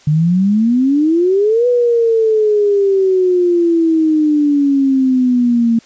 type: exponential two-way sweep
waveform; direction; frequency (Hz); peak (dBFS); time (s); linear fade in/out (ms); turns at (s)
sine; up then down; 146.9 to 493.9 to 227.4; -9; 0.07-5.79; 5; 1.67
effects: white hiss -46 dBFS RMS until 5.85 s + resampled to 16000 Hz